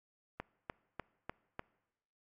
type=click train; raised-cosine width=0.5 ms; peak=-24 dBFS; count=5; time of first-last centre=0.4-1.594 s; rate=3.35 Hz; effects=noise-tail reverb RT60 1.0 s tail -23 dB re dry + AAC 64 kbps